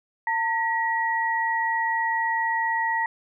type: tone pair together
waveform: sine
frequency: 903.9 / 1912 Hz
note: A5 / A#6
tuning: +46 / +43 cents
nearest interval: octave + minor second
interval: 1297 cents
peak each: -24 / -25 dBFS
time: 0.27-3.06 s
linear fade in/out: 2 ms
effects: none